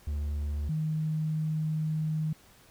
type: tone pair in turn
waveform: triangle / sine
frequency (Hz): 73.42 / 155.93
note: D2 / D#3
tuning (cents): 0 / +4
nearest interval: octave + minor second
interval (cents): 1304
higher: second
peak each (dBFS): -27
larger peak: neither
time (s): 0.07-0.69 / 0.69-2.33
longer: second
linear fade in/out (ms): 5
effects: pink hiss -58 dBFS RMS until 2.7 s